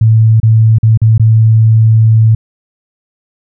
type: tone with dropouts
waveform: sine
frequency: 111.2 Hz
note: A2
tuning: 19 cents sharp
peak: -3 dBFS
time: 0.01-2.35 s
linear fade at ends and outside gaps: 5 ms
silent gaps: 0.401-0.43 / 0.785-0.83 / 0.975-1.016 / 1.18-1.196 s
effects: none